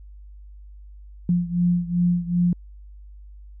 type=beating tone pair; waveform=sine; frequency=174.61 / 177.21 Hz; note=F3 / F3; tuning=0 / +26 cents; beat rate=2.6 Hz; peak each=-20 / -23 dBFS; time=1.29-2.53 s; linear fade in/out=2 ms; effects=added 50 Hz sine -40 dBFS peak until 3.6 s